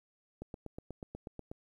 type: click train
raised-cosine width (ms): 2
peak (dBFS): -29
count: 10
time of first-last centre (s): 0.42-1.515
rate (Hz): 8.22
effects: 11-bit